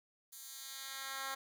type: tone with high-pass filter sweep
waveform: 10% pulse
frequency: 269.3 Hz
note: C#4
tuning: 50 cents flat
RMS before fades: -45 dBFS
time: 0.32-1.35 s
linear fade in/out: 10 ms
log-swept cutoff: 8300 to 970 Hz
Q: 0.75
effects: none